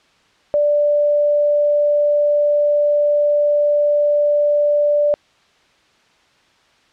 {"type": "tone", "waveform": "sine", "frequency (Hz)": 587.3, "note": "D5", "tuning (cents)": 0, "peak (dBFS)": -12, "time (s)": [0.54, 5.14], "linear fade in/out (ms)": 0, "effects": ["white hiss -55 dBFS RMS until 6.92 s", "low-pass 4000 Hz 12 dB/octave"]}